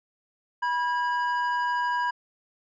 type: tone pair together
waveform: triangle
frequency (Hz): 977.3 / 1633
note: B5 / G#6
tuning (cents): -18 / -30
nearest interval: major sixth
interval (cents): 888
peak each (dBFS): -23 / -28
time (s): 0.62-2.11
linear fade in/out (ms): 10
effects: resampled to 16000 Hz